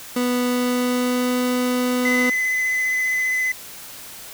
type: tone with pitch glide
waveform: 30% pulse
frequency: 246.9 to 249.2 Hz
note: B3 to B3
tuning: 0 to +16 cents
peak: -16 dBFS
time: 0.16-2.3 s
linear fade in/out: 5 ms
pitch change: +16 cents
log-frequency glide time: 0.45-1.37 s
type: tone with vibrato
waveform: triangle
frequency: 2023 Hz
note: B6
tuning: 41 cents sharp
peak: -17 dBFS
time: 2.05-3.52 s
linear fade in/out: 5 ms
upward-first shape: sine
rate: 15 Hz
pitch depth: 12 cents each way
effects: white hiss -38 dBFS RMS until 4.33 s